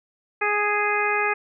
harmonic tone, 415.3 Hz, G#4, in tune, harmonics 1 / 2 / 3 / 4 / 5 / 6, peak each -27 / -27 / -27 / -27 / -27 / -27 dBFS, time 0.41-1.34 s, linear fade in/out 10 ms, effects none

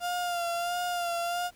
35% pulse tone with vibrato, 698.5 Hz, F5, in tune, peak -27 dBFS, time 0-1.51 s, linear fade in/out 50 ms, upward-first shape sine, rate 1.5 Hz, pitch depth 35 cents each way, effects pink hiss -60 dBFS RMS until 1.55 s

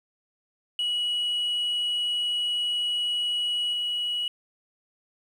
sine tone with level steps, 2922 Hz, F#7, 22 cents flat, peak -22 / -24 dBFS, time 0.79-4.28 s, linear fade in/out 2 ms, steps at 3.73 s, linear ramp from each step 5 ms, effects tanh soft clip ceiling -22 dBFS + 9-bit

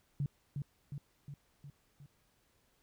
sine tone with echo, 142.1 Hz, C#3, 43 cents sharp, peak -31 dBFS, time 0.2-0.26 s, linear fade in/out 2 ms, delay 360 ms, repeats 5, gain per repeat -4 dB, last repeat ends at 2.06 s, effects pink hiss -73 dBFS RMS until 2.82 s

